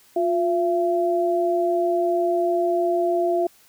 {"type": "tone pair together", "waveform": "sine", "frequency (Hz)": [353.7, 676.6], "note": ["F4", "E5"], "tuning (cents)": [22, 45], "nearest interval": "major seventh", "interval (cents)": 1123, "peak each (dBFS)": -21, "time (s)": [0.16, 3.47], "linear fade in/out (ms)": 5, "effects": ["white hiss -55 dBFS RMS until 3.68 s"]}